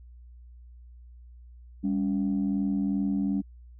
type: tone pair together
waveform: sine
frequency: 198.9 / 281.5 Hz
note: G3 / C#4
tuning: +25 / +27 cents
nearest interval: tritone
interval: 602 cents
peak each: -25 / -27 dBFS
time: 1.83-3.42 s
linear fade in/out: 20 ms
effects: tanh soft clip ceiling -19 dBFS + added 60 Hz sine -46 dBFS peak until 3.79 s